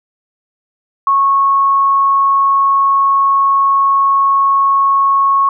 sine tone, 1100 Hz, C#6, 14 cents flat, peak -8 dBFS, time 1.07-5.49 s, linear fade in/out 2 ms, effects none

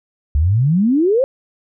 sine exponential sweep, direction up, 67.7 to 554.4 Hz, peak -11 dBFS, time 0.35-1.24 s, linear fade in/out 0 ms, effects none

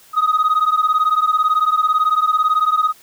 sine beating tone pair, 1244.5 / 1262.5 Hz, D#6 / D#6, 0 / +25 cents, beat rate 18 Hz, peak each -14 dBFS, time 0.13-2.93 s, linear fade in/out 50 ms, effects tanh soft clip ceiling -10 dBFS + white hiss -48 dBFS RMS until 3.02 s

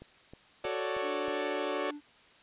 click train, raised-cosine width 2 ms, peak -34 dBFS, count 5, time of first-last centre 0.02-1.282 s, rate 3.17 Hz
sawtooth chord, D major seventh, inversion first, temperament equal, 370 / 440 / 554.4 / 587.3 Hz, F#4 / A4 / C#5 / D5, 0 / 0 / 0 / 0 cents, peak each -33 dBFS, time 0.64-1.91 s, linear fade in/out 5 ms
triangle tone, 293.7 Hz, D4, in tune, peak -38 dBFS, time 1.01-2.01 s, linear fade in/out 50 ms
effects white hiss -59 dBFS RMS until 2.42 s + resampled to 8000 Hz

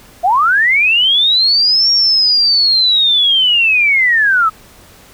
sine linear two-way sweep, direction up then down, 656 to 5588 to 1256 Hz, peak -8 dBFS, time 0.23-4.5 s, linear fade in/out 20 ms, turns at 1.91 s, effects pink hiss -42 dBFS RMS until 5.13 s

